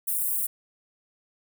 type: high-pass noise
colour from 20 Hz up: white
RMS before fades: -27 dBFS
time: 0.07-0.47 s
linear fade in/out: 10 ms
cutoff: 8800 Hz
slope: 48 dB/octave
effects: none